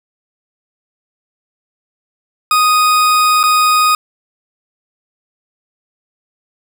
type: tone with dropouts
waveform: 40% pulse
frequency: 1244.5 Hz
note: D#6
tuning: in tune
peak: -8 dBFS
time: 2.51-3.95 s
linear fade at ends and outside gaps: 2 ms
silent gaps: 3.431-3.437 s
effects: none